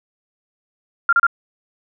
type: tone bursts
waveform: sine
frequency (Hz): 1390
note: F6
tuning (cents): -9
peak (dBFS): -10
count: 3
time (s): 1.09-1.267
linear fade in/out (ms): 2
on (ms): 37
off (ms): 33
effects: none